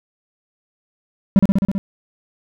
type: tone with echo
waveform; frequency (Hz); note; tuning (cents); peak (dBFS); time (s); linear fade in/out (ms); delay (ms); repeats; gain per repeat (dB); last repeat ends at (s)
triangle; 196; G3; 0; -4; 1.36-1.39; 0; 65; 6; -2; 1.78
effects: none